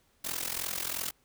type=noise with amplitude modulation; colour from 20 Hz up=white; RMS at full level=-31 dBFS; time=0.24-1.11 s; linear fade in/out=10 ms; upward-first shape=sine; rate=42.9 Hz; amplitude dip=85%; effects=pink hiss -69 dBFS RMS until 1.24 s